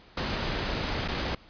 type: noise with dropouts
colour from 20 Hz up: pink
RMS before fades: -30 dBFS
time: 0.17-1.35 s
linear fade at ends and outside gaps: 5 ms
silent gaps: 1.079-1.083 s
effects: pink hiss -54 dBFS RMS until 1.49 s + resampled to 11025 Hz